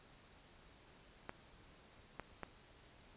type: clicks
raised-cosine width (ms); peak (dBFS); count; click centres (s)
0.5; -28; 3; 1.294 / 2.197 / 2.433
effects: pink hiss -63 dBFS RMS until 3.16 s + resampled to 8000 Hz